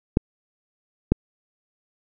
clicks, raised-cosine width 3 ms, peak -3 dBFS, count 2, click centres 0.171 / 1.12 s, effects none

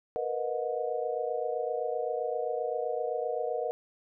sine chord, B major seventh, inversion third, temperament equal with one note detuned, 466.2 / 493.9 / 622.3 / 724.3 Hz, A#4 / B4 / D#5 / F#5, 0 / 0 / 0 / -37 cents, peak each -34 / -34 / -35 / -36 dBFS, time 0.16-3.71 s, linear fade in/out 0 ms, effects none

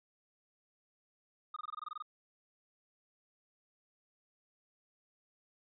triangle tone bursts, 1232 Hz, D#6, 17 cents flat, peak -37 dBFS, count 11, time 1.54-2.024 s, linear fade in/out 5 ms, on 24 ms, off 22 ms, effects resampled to 11025 Hz

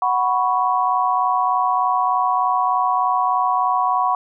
sine chord, F# suspended fourth, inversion none, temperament just, 740 / 986.7 / 1110 Hz, F#5 / B5 / C#6, 0 / -2 / +2 cents, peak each -20 dBFS, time 0.02-4.15 s, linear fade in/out 2 ms, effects none

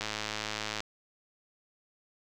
click train, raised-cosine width 0.2 ms, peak -16 dBFS, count 86, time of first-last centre 0.01-0.804 s, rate 107 Hz, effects none

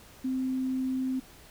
sine tone, 260 Hz, C4, 11 cents flat, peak -27 dBFS, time 0.24-1.2 s, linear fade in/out 10 ms, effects pink hiss -53 dBFS RMS until 1.5 s

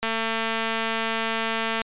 click train, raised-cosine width 0.3 ms, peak -10 dBFS, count 403, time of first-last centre 0.03-1.817 s, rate 225 Hz, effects resampled to 8000 Hz

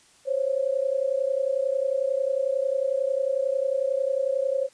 sine tone pair together, 523.3 / 554.4 Hz, C5 / C#5, 0 / 0 cents, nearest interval minor second, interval 100 cents, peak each -25 / -25 dBFS, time 0.25-4.69 s, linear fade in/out 50 ms, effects white hiss -57 dBFS RMS until 4.73 s + resampled to 22050 Hz

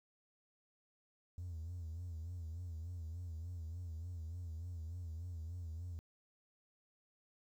triangle tone with vibrato, 84.4 Hz, E2, 41 cents sharp, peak -39 dBFS, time 1.38-5.99 s, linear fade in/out 0 ms, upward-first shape sine, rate 3.4 Hz, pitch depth 110 cents each way, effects tanh soft clip ceiling -38 dBFS + 12-bit

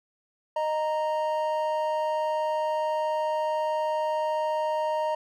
triangle tone pair together, 617.9 / 932.3 Hz, D#5 / A#5, -12 / 0 cents, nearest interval perfect fifth, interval 712 cents, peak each -25 / -26 dBFS, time 0.56-5.15 s, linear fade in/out 5 ms, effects none

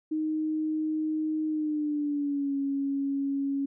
sine tone with pitch glide, 311.1 to 277.2 Hz, D#4 to C#4, 0 to 0 cents, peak -26 dBFS, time 0.11-3.66 s, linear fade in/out 10 ms, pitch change -200 cents, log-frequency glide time 1.47-2.56 s, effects none

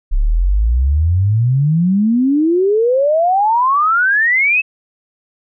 sine exponential sweep, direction up, 32.68 to 2637 Hz, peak -10 dBFS, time 0.11-4.62 s, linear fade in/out 20 ms, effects none

